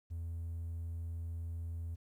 triangle tone, 83.6 Hz, E2, 25 cents sharp, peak -35 dBFS, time 0.1-1.96 s, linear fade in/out 20 ms, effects tanh soft clip ceiling -33 dBFS + 12-bit

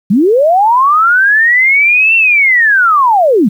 sine linear two-way sweep, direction up then down, 174.7 to 2722 to 174.7 Hz, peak -5 dBFS, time 0.1-3.49 s, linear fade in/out 10 ms, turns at 2.16 s, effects 7-bit

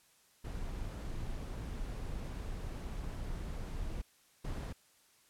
brown noise bursts at uneven times, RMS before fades -40 dBFS, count 2, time 0.44-4.02 / 4.44-4.73 s, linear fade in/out 10 ms, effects white hiss -67 dBFS RMS until 5.29 s + low-pass 12000 Hz 12 dB/octave

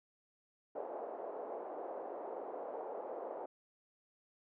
white band-pass noise, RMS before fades -44 dBFS, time 0.75-3.46 s, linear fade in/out 5 ms, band 410 to 700 Hz, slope 24 dB/octave, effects none

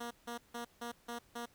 10% pulse tone bursts, 237.1 Hz, A#3, 30 cents sharp, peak -32 dBFS, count 6, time 0-1.46 s, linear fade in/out 10 ms, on 110 ms, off 160 ms, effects pink hiss -67 dBFS RMS until 1.54 s

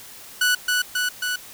sawtooth tone with echo, 1480 Hz, F#6, in tune, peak -13 dBFS, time 0.41-0.55 s, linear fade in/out 5 ms, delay 270 ms, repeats 3, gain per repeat -2 dB, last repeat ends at 1.36 s, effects white hiss -42 dBFS RMS until 1.53 s

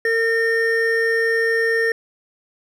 triangle tone pair together, 456.1 / 1824.4 Hz, A#4 / A#6, -38 / -38 cents, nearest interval 2 octaves, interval 2400 cents, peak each -17 dBFS, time 0.05-1.92 s, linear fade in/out 2 ms, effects none

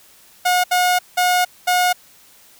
sawtooth tone bursts at uneven times, 722 Hz, F#5, 43 cents flat, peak -10 dBFS, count 4, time 0.45-0.64 / 0.71-0.99 / 1.17-1.45 / 1.67-1.93 s, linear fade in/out 10 ms, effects white hiss -49 dBFS RMS until 2.59 s

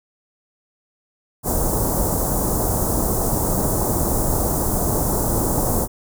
pink band-stop noise, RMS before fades -20 dBFS, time 1.43-5.88 s, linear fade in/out 50 ms, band 990 to 7400 Hz, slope 24 dB/octave, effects none

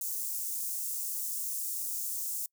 white high-pass noise, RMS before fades -35 dBFS, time 0.01-2.46 s, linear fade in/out 2 ms, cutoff 6700 Hz, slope 24 dB/octave, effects noise-tail reverb RT60 0.1 s tail -26 dB re dry

